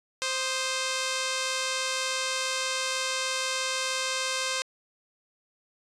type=tone pair together; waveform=5% pulse; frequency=523.3 / 1243.1 Hz; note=C5 / D#6; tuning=0 / -2 cents; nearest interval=octave + minor third; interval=1498 cents; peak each=-16 / -22 dBFS; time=0.22-4.62 s; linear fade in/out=0 ms; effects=resampled to 22050 Hz